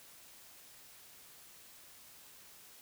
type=silence; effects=white hiss -57 dBFS RMS until 2.81 s